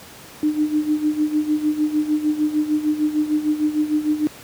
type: tone with tremolo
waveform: sine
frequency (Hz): 303.1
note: D#4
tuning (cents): -45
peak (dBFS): -14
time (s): 0.43-4.27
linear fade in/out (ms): 0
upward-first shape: sine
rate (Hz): 6.6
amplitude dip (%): 75
effects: pink hiss -41 dBFS RMS until 4.43 s + high-pass 100 Hz 12 dB/octave